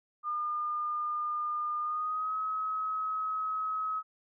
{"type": "tone with pitch glide", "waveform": "sine", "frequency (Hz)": [1211, 1277.8], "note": ["D#6", "D#6"], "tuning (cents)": [-47, 46], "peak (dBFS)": -30, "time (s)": [0.23, 4.03], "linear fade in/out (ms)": 50, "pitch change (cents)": 93, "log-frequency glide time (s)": [1.8, 2.35], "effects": []}